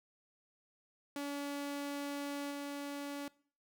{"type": "tone with level steps", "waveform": "sawtooth", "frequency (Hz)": 284.8, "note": "C#4", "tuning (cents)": 47, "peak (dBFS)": [-34, -36], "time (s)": [1.16, 3.28], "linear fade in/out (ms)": 2, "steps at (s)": 2.5, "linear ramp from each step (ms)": 20, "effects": ["noise-tail reverb RT60 0.5 s tail -22 dB re dry"]}